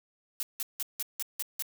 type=noise bursts; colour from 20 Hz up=blue; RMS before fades=-33 dBFS; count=7; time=0.4-1.623 s; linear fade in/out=0 ms; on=29 ms; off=170 ms; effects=none